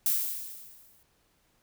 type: noise with exponential decay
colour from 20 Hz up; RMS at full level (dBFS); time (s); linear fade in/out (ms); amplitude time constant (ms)
violet; -24; 0.06-1.03; 1; 210
effects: pink hiss -69 dBFS RMS until 1.62 s

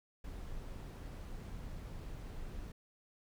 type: noise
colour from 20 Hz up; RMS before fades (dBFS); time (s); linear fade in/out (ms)
brown; -45; 0.24-2.72; 5
effects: none

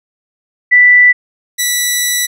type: tone pair in turn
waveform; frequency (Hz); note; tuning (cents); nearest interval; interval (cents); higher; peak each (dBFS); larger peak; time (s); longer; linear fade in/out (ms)
sine / 10% pulse; 1975.5 / 1963; B6 / B6; 0 / -11; unison; 11; first; -3; neither; 0.71-1.13 / 1.58-2.27; second; 20
effects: none

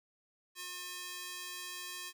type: tone with high-pass filter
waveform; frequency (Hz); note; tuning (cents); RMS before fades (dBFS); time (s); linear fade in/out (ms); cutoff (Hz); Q
square; 359.7; F#4; -49; -44; 0.55-2.13; 50; 2000; 0.57
effects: none

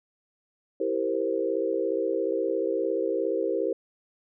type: chord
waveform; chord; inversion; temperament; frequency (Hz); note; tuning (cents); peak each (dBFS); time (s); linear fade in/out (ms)
sine; C dominant seventh; first; equal; 329.6 / 392 / 466.2 / 523.3; E4 / G4 / Bb4 / C5; 0 / 0 / 0 / 0; -31 / -29 / -29 / -30; 0.8-3.73; 5
effects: none

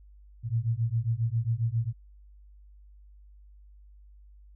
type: beating tone pair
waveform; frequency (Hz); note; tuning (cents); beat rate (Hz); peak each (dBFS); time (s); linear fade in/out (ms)
sine; 111.3 / 118.7; A2 / A#2; +20 / +32; 7.4; -28 / -28; 0.43-1.93; 50
effects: added 50 Hz sine -50 dBFS peak until 4.55 s

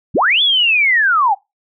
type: linear two-way sweep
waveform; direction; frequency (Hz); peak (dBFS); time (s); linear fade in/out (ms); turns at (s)
sine; up then down; 69.3 to 3484 to 740; -10; 0.14-1.35; 20; 0.42
effects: noise-tail reverb RT60 0.2 s tail -23 dB re dry

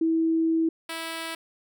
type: tone pair in turn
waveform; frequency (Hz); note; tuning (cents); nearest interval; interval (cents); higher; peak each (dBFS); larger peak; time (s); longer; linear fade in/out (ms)
sine / 5% pulse; 325.4 / 327.5; E4 / E4; -22 / -11; unison; 11; second; -20; neither; 0.01-0.69 / 0.89-1.35; first; 5
effects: none

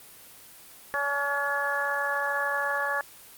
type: harmonic tone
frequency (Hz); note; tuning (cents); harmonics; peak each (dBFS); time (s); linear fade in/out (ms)
283.4; C#4; +38; 2 / 3 / 4 / 5 / 6; -33 / -33 / -32 / -33 / -28; 0.94-3.01; 0
effects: white hiss -49 dBFS RMS until 3.37 s + Opus 24 kbps

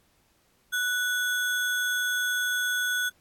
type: tone with sample-and-hold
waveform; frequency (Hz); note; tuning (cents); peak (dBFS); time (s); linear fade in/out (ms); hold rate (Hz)
sine; 1480; F#6; 0; -24; 0.72-3.1; 20; 4900
effects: pink hiss -66 dBFS RMS until 3.2 s + AAC 64 kbps

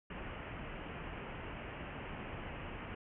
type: low-pass noise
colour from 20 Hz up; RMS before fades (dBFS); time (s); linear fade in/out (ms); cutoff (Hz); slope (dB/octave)
pink; -45; 0.1-2.95; 5; 3000; 96
effects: none

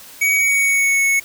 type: tone with pitch glide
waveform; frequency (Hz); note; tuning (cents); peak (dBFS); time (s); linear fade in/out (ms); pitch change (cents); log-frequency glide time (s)
square; 2257 to 2205; C#7 to C#7; +31 to -10; -14; 0.21-1.2; 10; -41; 0.35-1.03
effects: white hiss -40 dBFS RMS until 1.24 s

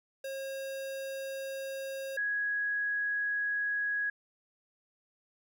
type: tone pair in turn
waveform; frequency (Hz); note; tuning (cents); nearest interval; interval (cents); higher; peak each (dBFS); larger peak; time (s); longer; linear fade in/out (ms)
square / sine; 540 / 1663.7; C#5 / G#6; -45 / +3; octave + perfect fifth; 1948; second; -37 / -29; second; 0.24-2.17 / 2.17-4.1; neither; 5
effects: none

